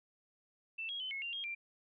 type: tone with pitch steps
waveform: sine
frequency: 2663 / 3288 / 3047 / 2180 / 2780 / 3246 / 2367 Hz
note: E7 / G#7 / G7 / C#7 / F7 / G#7 / D7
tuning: +17 / -18 / -50 / -29 / -9 / -40 / +13 cents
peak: -38 dBFS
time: 0.78-1.55 s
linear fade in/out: 10 ms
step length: 110 ms
effects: none